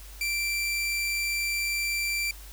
sawtooth tone, 2349 Hz, D7, in tune, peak -23 dBFS, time 0.21-2.31 s, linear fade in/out 2 ms, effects added 50 Hz sine -43 dBFS peak until 2.52 s + white hiss -49 dBFS RMS until 2.52 s

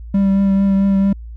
triangle tone with vibrato, 196 Hz, G3, in tune, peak -9 dBFS, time 0.14-1.13 s, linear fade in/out 5 ms, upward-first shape triangle, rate 4.5 Hz, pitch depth 19 cents each way, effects added 57 Hz sine -29 dBFS peak until 1.36 s

